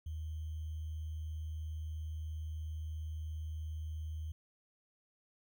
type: tone with sample-and-hold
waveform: sine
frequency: 78.5 Hz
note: D#2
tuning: 16 cents sharp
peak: -38 dBFS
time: 0.06-4.32 s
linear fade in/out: 5 ms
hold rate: 3150 Hz
effects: none